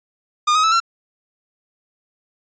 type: tone with pitch steps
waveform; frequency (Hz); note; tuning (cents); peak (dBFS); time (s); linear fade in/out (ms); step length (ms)
45% pulse; 1217 / 1262.1 / 1308.9 / 1357.4; D#6 / D#6 / E6 / F6; -39 / +24 / -13 / -50; -13; 0.47-0.802; 10; 83
effects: resampled to 16000 Hz